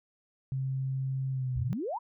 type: tone with pitch glide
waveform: sine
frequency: 133.1 to 124.91 Hz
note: C3 to B2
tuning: +30 to +20 cents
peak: -29 dBFS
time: 0.52-1.73 s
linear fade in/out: 0 ms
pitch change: -110 cents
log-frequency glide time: 1.31-1.6 s
type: exponential sweep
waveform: sine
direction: up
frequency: 57.4 to 1046.5 Hz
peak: -31 dBFS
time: 1.55-1.99 s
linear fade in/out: 20 ms
effects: none